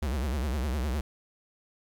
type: tone with vibrato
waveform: square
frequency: 68.4 Hz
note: C#2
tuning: 23 cents flat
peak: -28 dBFS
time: 0.02-1.01 s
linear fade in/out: 5 ms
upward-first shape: triangle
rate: 9.8 Hz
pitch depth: 260 cents each way
effects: 10-bit